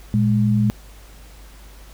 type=tone pair together; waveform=sine; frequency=116.54 / 207.7 Hz; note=A#2 / G#3; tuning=0 / 0 cents; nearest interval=minor seventh; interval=1000 cents; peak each=-17 dBFS; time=0.14-0.7 s; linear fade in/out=0 ms; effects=added 50 Hz sine -41 dBFS peak until 1.93 s + pink hiss -48 dBFS RMS until 1.93 s